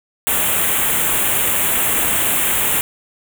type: band-stop noise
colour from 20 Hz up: white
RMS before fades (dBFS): -17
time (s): 0.27-2.81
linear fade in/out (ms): 0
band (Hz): 3400 to 7300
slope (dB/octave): 48
effects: none